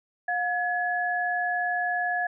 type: tone pair together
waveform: sine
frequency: 714.6 / 1697 Hz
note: F5 / G#6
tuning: +40 / +37 cents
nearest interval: octave + minor third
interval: 1497 cents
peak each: -27 dBFS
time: 0.28-2.27 s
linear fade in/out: 5 ms
effects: none